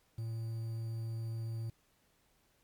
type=tone with quantisation; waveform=triangle; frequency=113.4 Hz; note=A#2; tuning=47 cents flat; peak=-34 dBFS; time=0.18-1.7 s; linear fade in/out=5 ms; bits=10; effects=pink hiss -72 dBFS RMS until 2.63 s + MP3 96 kbps